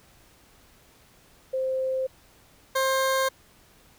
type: tone pair in turn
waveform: sine / 20% pulse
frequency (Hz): 523.3 / 530.3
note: C5 / C5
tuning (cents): 0 / +23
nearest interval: unison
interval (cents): 23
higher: second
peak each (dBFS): -24 / -17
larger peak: second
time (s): 1.53-2.07 / 2.75-3.29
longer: neither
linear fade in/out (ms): 10
effects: pink hiss -57 dBFS RMS until 3.98 s